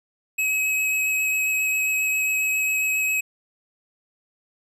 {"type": "tone with vibrato", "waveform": "square", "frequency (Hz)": 2555, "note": "D#7", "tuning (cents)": 45, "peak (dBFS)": -21, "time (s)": [0.38, 3.21], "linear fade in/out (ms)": 10, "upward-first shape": "sine", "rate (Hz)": 7.4, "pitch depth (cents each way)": 10, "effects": []}